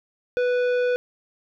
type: tone with tanh clipping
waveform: triangle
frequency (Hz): 493.9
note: B4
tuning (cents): 0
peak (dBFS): -21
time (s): 0.37-0.96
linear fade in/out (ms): 0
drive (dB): 16
effects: none